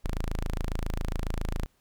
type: tone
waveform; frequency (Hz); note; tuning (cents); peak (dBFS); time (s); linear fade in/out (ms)
sawtooth; 27.29; A0; -13; -24; 0.04-1.66; 0
effects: pink hiss -69 dBFS RMS until 1.8 s